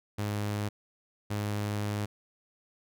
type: tone bursts at uneven times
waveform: sawtooth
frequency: 103.83 Hz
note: G#2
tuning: in tune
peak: -26 dBFS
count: 2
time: 0.18-0.69 / 1.3-2.06 s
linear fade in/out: 10 ms
effects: none